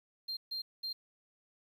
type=tone bursts at uneven times; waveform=triangle; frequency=4186 Hz; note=C8; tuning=in tune; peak=-34 dBFS; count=3; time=0.28-0.37 / 0.51-0.62 / 0.83-0.93 s; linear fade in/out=10 ms; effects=tanh soft clip ceiling -30 dBFS + 11-bit